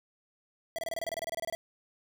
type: tone bursts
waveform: square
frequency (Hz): 661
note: E5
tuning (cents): +5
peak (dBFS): -33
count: 16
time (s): 0.76-1.55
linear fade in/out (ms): 0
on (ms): 25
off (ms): 26
effects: none